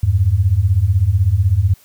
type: beating tone pair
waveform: sine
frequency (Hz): 85 / 101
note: F2 / G#2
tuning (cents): -46 / -48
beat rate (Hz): 16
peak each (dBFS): -15 / -13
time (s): 0.03-1.74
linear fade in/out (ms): 5
effects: white hiss -50 dBFS RMS until 1.84 s